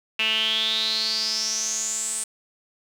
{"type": "tone with band-pass filter sweep", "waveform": "sawtooth", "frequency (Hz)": 220, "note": "A3", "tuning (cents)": 0, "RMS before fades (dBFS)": -25, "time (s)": [0.19, 2.24], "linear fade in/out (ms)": 5, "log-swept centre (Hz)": [2700, 8600], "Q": 9.7, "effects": ["8-bit"]}